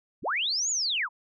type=linear two-way sweep; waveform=sine; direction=up then down; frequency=40.26 to 7040 to 856 Hz; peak=-25 dBFS; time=0.22-1.09 s; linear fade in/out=50 ms; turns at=0.7 s; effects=none